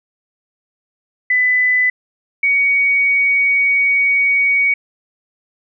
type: tone pair in turn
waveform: sine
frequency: 2000 / 2245 Hz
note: B6 / C#7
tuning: +21 / +21 cents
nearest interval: major second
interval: 200 cents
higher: second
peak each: -11 dBFS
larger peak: neither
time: 1.3-1.9 / 2.43-4.74 s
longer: second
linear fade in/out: 5 ms
effects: none